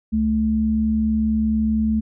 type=tone pair together; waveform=sine; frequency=69.3 / 218.9 Hz; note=C#2 / A3; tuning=0 / -9 cents; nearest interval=octave + minor sixth; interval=1991 cents; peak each=-25 / -17 dBFS; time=0.12-2.01 s; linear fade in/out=20 ms; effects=none

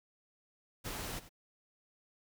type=noise with echo; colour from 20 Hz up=pink; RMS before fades=-41 dBFS; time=0.84-1.2 s; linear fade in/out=20 ms; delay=94 ms; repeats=1; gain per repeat=-15 dB; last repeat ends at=1.294 s; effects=none

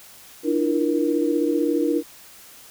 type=tone cluster; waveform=sine; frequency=297 / 333.4 / 348.4 / 472.2 Hz; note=D4 / E4 / F4 / A#4; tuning=+20 / +20 / -4 / +22 cents; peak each=-22 / -23 / -31 / -24 dBFS; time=0.43-2.03 s; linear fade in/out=50 ms; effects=white hiss -46 dBFS RMS until 2.7 s

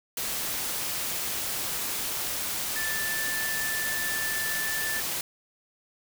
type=tone in noise; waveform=sine; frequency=1760 Hz; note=A6; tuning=in tune; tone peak=-30 dBFS; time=2.76-5 s; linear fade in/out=2 ms; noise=white; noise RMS=-31 dBFS; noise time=0.17-5.21 s; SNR=-2 dB; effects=none

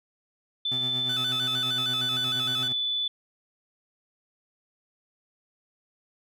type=tone with pitch glide; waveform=sine; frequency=3520 to 3482 Hz; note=A7 to A7; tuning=0 to -19 cents; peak=-25 dBFS; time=0.65-3.08 s; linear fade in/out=5 ms; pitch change=-19 cents; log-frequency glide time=1.64-2.37 s
type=tone with tremolo; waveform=25% pulse; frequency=127.5 Hz; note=C3; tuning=44 cents flat; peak=-30 dBFS; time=0.71-2.73 s; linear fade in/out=10 ms; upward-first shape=sine; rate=8.5 Hz; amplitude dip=50%
type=tone with vibrato; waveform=sawtooth; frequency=1387 Hz; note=F6; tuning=12 cents flat; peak=-32 dBFS; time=1.09-2.68 s; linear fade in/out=5 ms; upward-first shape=square; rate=6.5 Hz; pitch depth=130 cents each way
effects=none

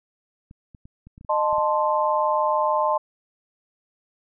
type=clicks; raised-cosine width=5 ms; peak=-32 dBFS; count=9; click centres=0.511 / 0.748 / 0.855 / 1.07 / 1.179 / 1.211 / 1.248 / 1.529 / 1.583 s
type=chord; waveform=sine; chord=A diminished; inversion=second; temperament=equal with one note detuned; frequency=613.3 / 880 / 1046.5 Hz; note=Eb5 / A5 / C6; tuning=-25 / 0 / 0 cents; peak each=-23 dBFS; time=1.29-2.98 s; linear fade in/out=10 ms
effects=none

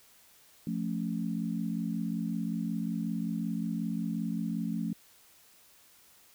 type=chord; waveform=sine; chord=F augmented; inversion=none; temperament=equal; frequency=174.61 / 220 / 277.2 Hz; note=F3 / A3 / C#4; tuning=0 / 0 / 0 cents; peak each=-34 / -33 / -38 dBFS; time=0.67-4.93 s; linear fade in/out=2 ms; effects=white hiss -60 dBFS RMS until 6.34 s

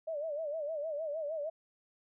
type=tone with vibrato; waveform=sine; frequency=612 Hz; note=D#5; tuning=29 cents flat; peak=-34 dBFS; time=0.07-1.5 s; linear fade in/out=10 ms; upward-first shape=sine; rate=6.5 Hz; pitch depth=120 cents each way; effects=none

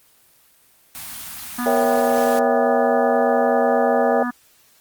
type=band-stop noise; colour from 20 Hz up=white; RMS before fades=-33 dBFS; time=0.95-2.39 s; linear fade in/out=0 ms; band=290 to 670 Hz; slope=48 dB/octave
type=harmonic tone; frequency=244.6 Hz; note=B3; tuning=16 cents flat; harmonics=1 / 3 / 4 / 5 / 6 / 7; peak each=-23 / -33 / -33 / -29 / -35 / -31 dBFS; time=1.58-4.31 s; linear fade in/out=10 ms
type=chord; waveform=sine; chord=A# diminished seventh; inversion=none; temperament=equal; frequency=466.2 / 554.4 / 659.3 / 784 Hz; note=A#4 / C#5 / E5 / G5; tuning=0 / 0 / 0 / 0 cents; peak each=-21 dBFS; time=1.66-4.23 s; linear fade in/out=2 ms
effects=white hiss -55 dBFS RMS until 4.8 s + Opus 24 kbps

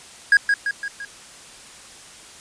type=tone with echo; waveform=triangle; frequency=1642 Hz; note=G#6; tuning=20 cents flat; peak=-8 dBFS; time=0.32-0.37 s; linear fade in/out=2 ms; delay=170 ms; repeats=4; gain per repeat=-5 dB; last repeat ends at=1.05 s; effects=white hiss -43 dBFS RMS until 2.4 s + resampled to 22050 Hz

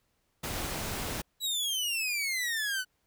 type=noise; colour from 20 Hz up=pink; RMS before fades=-35 dBFS; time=0.43-1.22 s; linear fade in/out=10 ms
type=exponential sweep; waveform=sawtooth; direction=down; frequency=3951 to 1476 Hz; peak=-26 dBFS; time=1.4-2.85 s; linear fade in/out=50 ms
effects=pink hiss -75 dBFS RMS until 3.06 s

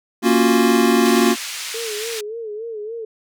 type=chord; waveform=square; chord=Gb major seventh; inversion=first; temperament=equal; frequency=233.1 / 277.2 / 349.2 / 370 Hz; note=Bb3 / Db4 / F4 / Gb4; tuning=0 / 0 / 0 / 0 cents; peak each=-17 / -21 / -19 / -20 dBFS; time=0.22-1.36 s; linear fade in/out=50 ms
type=band-pass noise; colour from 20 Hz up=pink; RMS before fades=-29 dBFS; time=1.05-2.21 s; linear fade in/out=5 ms; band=2300 to 9200 Hz; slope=12 dB/octave
type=tone with vibrato; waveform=sine; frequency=440 Hz; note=A4; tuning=in tune; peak=-26 dBFS; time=1.74-3.05 s; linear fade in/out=5 ms; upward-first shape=sine; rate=3.5 Hz; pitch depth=100 cents each way
effects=none

